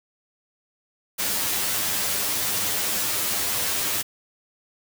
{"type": "noise with comb filter", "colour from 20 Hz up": "white", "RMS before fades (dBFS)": -25, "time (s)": [1.18, 4.03], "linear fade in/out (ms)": 20, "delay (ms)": 9.9, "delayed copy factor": 0.85, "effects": []}